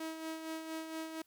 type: tone with tremolo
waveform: sawtooth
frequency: 320.4 Hz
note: E4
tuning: 49 cents flat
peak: -34 dBFS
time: 0-1.22 s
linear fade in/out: 5 ms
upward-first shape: sine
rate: 4.3 Hz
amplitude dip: 50%
effects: white hiss -72 dBFS RMS until 1.26 s